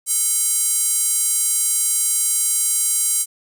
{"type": "tone with high-pass filter", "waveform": "square", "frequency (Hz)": 440, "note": "A4", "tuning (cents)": 0, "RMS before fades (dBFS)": -19, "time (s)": [0.06, 3.26], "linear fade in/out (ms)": 50, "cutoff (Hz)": 8500, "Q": 2.9, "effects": []}